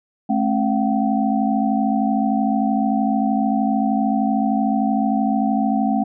sine tone cluster, 216.3 / 269.5 / 692 / 762 Hz, A3 / C#4 / F5 / G5, -29 / -49 / -16 / -49 cents, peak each -19 / -21 / -27 / -23 dBFS, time 0.29-6.04 s, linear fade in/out 10 ms, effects none

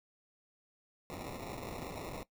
white noise with sample-and-hold, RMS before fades -43 dBFS, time 1.1-2.23 s, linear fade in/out 0 ms, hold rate 1575 Hz, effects noise-tail reverb RT60 0.1 s tail -18 dB re dry

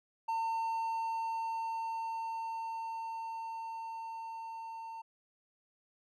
triangle tone with level ramp, 905 Hz, A5, 48 cents sharp, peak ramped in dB -29 to -40 dBFS, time 0.28-5.02 s, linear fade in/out 10 ms, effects none

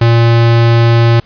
square tone, 116.54 Hz, A#2, in tune, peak -6 dBFS, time 0.01-1.2 s, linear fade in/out 5 ms, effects pink hiss -45 dBFS RMS until 1.25 s + resampled to 11025 Hz

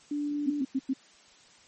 sine tone, 292.2 Hz, D4, 9 cents flat, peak -28 dBFS, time 0.11-0.62 s, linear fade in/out 5 ms
sine tone bursts, 266.1 Hz, C4, 29 cents sharp, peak -24 dBFS, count 4, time 0.46-0.936 s, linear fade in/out 10 ms, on 47 ms, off 96 ms
effects white hiss -57 dBFS RMS until 1.67 s + MP3 32 kbps

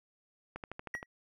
click train, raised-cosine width 0.5 ms, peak -26 dBFS, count 7, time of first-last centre 0.56-1.029 s, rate 12.8 Hz
triangle tone with exponential decay, 1913 Hz, A#6, 44 cents sharp, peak -30 dBFS, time 0.94-1.06 s, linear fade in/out 2 ms, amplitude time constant 24 ms
effects none

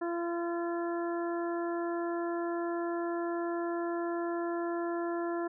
harmonic tone with a mistuned harmonic, 341.4 Hz, F4, 39 cents flat, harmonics 1 / 2 / 3 / 4 / 5, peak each -32 / -38 / -42 / -44 / -46 dBFS, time 0.01-5.48 s, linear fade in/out 10 ms, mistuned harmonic 5, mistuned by +17 cents, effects none

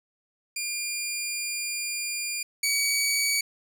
15% pulse tone pair in turn, 2400 / 2266 Hz, D7 / C#7, +37 / +37 cents, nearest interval minor second, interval 100 cents, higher first, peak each -22 / -16 dBFS, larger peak second, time 0.56-2.43 / 2.63-3.41 s, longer first, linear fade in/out 5 ms, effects none

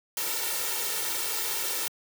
white noise with comb filter, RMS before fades -30 dBFS, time 0.17-1.88 s, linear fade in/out 2 ms, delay 2.2 ms, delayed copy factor +0.85, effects high-pass 200 Hz 12 dB/octave

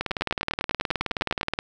two click trains, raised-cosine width 0.3 ms, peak -9 / -9 dBFS, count 14 / 31, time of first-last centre 0.11-1.411 / 0.01-1.589 s, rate 9.99 / 19 Hz, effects none

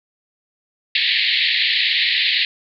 white band-pass noise, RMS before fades -18 dBFS, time 0.95-2.45 s, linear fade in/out 2 ms, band 1800 to 4400 Hz, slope 96 dB/octave, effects none

